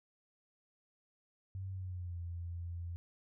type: tone with pitch glide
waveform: sine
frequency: 95.3 to 85.89 Hz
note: G2 to F2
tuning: -48 to -28 cents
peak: -39 dBFS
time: 1.55-2.96 s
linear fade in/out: 0 ms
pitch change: -180 cents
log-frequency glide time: 1.71-2.19 s
effects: none